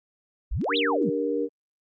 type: exponential two-way sweep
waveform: sine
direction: up then down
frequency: 36.42 to 4092 to 146 Hz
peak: -24 dBFS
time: 0.51-1.1 s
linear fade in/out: 10 ms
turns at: 0.77 s
type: clicks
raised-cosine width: 0.2 ms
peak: -33 / -30 dBFS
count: 2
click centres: 0.614 / 0.643 s
type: chord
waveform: sine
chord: G minor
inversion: second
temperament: just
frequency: 294 / 392 / 470.4 Hz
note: D4 / G4 / Bb4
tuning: +2 / 0 / +16 cents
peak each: -28 / -31 / -26 dBFS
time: 0.68-1.49 s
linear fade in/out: 50 ms
effects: Opus 48 kbps